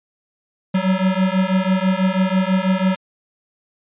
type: beating tone pair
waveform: square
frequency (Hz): 185 / 191.1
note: F#3 / G3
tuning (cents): 0 / -44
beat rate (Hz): 6.1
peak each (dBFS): -19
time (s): 0.74-2.96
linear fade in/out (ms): 10
effects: resampled to 8000 Hz